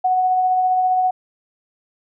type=tone with tremolo; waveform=sine; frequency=740 Hz; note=F#5; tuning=in tune; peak=-13 dBFS; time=0.04-1.11 s; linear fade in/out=10 ms; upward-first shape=sine; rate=15 Hz; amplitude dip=25%; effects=none